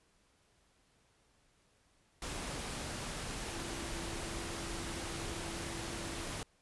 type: tone in noise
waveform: sine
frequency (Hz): 336.4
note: E4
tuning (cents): +35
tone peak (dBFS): -47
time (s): 3.53-6.25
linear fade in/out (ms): 2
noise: pink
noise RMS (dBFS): -41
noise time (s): 2.22-6.43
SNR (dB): -9
effects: pink hiss -71 dBFS RMS until 6.61 s + resampled to 24000 Hz